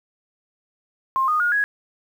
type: tone with pitch steps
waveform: sine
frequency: 1061 / 1232.9 / 1432.7 / 1664.9 Hz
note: C6 / D#6 / F6 / G#6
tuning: +24 / -16 / +44 / +4 cents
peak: -17 dBFS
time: 1.16-1.64 s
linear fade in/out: 0 ms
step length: 120 ms
effects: 8-bit